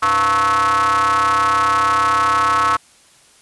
square ring-modulated tone, 101.4 Hz, G#2, 41 cents flat, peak -11 dBFS, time 0.02-2.77 s, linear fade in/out 10 ms, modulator 1200 Hz, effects white hiss -50 dBFS RMS until 3.41 s + resampled to 24000 Hz

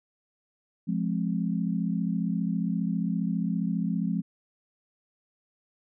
sine chord, F minor, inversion none, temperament just, 174.61 / 209.5 / 261.9 Hz, F3 / Ab3 / C4, 0 / +15 / +2 cents, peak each -28 / -29 / -33 dBFS, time 0.87-4.22 s, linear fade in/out 20 ms, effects none

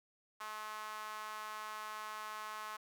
sawtooth tone with high-pass filter, 214.4 Hz, A3, 45 cents flat, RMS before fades -45 dBFS, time 0.4-2.77 s, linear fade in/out 10 ms, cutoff 1100 Hz, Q 3.3, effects none

